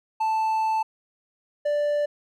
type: tone pair in turn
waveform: triangle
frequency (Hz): 880 / 587.3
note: A5 / D5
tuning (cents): 0 / 0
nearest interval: perfect fifth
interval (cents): 700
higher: first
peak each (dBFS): -19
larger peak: neither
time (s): 0.2-0.83 / 1.65-2.06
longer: first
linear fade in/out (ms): 10
effects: none